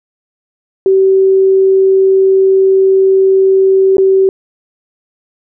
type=tone with dropouts; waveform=sine; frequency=383.7 Hz; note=G4; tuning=37 cents flat; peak=-5 dBFS; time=0.86-4.29 s; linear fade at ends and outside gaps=1 ms; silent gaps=3.969-3.982 s; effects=none